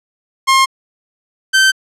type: tone pair in turn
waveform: sawtooth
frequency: 1067 / 1549.2 Hz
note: C6 / G6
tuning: +34 / -21 cents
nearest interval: tritone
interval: 645 cents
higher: second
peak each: -4 dBFS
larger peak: neither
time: 0.47-0.66 / 1.53-1.72 s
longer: neither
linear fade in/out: 20 ms
effects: low-pass 9000 Hz 12 dB/octave